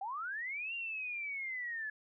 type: linear two-way sweep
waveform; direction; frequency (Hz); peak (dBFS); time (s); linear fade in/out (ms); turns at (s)
sine; up then down; 741 to 2794 to 1699; -37; 0.01-1.9; 5; 0.74
effects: none